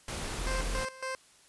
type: noise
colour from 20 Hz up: pink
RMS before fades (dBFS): -37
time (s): 0.08-0.85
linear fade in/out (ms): 2
type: tone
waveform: sine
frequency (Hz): 42.25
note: E1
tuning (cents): +43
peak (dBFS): -32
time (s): 0.38-0.81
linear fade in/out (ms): 10
type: tone with tremolo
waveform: 15% pulse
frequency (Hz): 523.3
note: C5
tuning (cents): 0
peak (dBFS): -27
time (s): 0.47-1.15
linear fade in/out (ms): 0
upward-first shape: square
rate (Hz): 3.6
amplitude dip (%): 80
effects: white hiss -60 dBFS RMS until 1.48 s + resampled to 24000 Hz